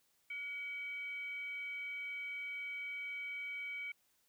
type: tone with frequency modulation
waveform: sine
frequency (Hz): 2271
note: C#7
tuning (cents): +41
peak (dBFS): -40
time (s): 0.3-3.92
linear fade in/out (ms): 5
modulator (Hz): 832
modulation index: 0.29
effects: white hiss -75 dBFS RMS until 4.28 s